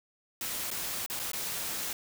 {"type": "noise with dropouts", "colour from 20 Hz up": "white", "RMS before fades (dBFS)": -35, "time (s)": [0.41, 1.93], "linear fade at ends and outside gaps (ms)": 1, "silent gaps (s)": [[0.704, 0.713], [1.062, 1.099], [1.193, 1.198], [1.317, 1.333]], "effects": []}